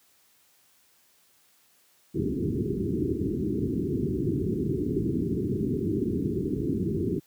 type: low-pass noise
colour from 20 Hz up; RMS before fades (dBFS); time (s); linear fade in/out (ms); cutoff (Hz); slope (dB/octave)
white; -27; 2.14-7.2; 20; 410; 96
effects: white hiss -63 dBFS RMS until 7.26 s + high-pass 80 Hz 12 dB/octave